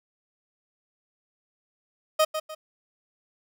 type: tone with echo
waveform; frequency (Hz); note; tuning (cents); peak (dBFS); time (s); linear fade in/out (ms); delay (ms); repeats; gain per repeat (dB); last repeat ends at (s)
30% pulse; 624; D#5; +5; -15; 2.19-2.25; 10; 150; 2; -9; 2.55
effects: none